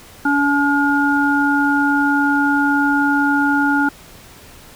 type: harmonic tone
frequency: 285.1 Hz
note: C#4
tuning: 49 cents sharp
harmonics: 1 / 3 / 5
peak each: -16 / -20 / -17 dBFS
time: 0.25-3.89 s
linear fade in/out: 5 ms
effects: pink hiss -42 dBFS RMS until 4.75 s